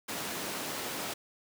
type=high-pass noise; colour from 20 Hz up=pink; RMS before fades=-37 dBFS; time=0.08-1.14 s; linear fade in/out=10 ms; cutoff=220 Hz; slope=12 dB/octave; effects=none